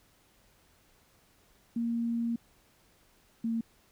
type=tone pair in turn; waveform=sine; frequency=233.1 / 228.2 Hz; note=A#3 / A#3; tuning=0 / -37 cents; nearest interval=unison; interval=37 cents; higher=first; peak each=-28 / -28 dBFS; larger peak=neither; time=1.76-2.36 / 3.44-3.61 s; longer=first; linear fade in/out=5 ms; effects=pink hiss -65 dBFS RMS until 3.91 s